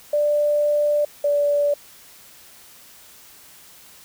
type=tone pair in turn; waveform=sine; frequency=590 / 579.2 Hz; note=D5 / D5; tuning=+8 / -24 cents; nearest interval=unison; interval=32 cents; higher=first; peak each=-16 dBFS; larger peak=neither; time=0.13-1.05 / 1.24-1.74 s; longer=first; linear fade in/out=5 ms; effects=white hiss -47 dBFS RMS until 4.04 s